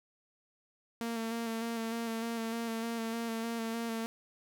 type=tone with vibrato; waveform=sawtooth; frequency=228.7 Hz; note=A#3; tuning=33 cents flat; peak=-30 dBFS; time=1.01-4.06 s; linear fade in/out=0 ms; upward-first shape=square; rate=3.3 Hz; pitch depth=21 cents each way; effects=none